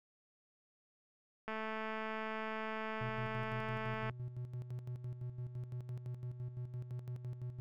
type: click train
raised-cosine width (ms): 0.5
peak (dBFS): -27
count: 574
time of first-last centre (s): 1.48-4.096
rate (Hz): 219
type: tone with tremolo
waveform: triangle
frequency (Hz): 123.47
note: B2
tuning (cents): 0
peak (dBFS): -37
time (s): 3.01-7.6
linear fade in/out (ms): 0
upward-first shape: square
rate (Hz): 5.9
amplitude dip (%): 60
effects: none